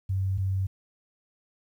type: tone pair in turn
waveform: sine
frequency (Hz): 95.6 / 95.6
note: G2 / G2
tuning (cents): -43 / -43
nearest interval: unison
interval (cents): 0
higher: neither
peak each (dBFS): -24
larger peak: neither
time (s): 0.09-0.38 / 0.38-0.67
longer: neither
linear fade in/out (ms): 10
effects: 10-bit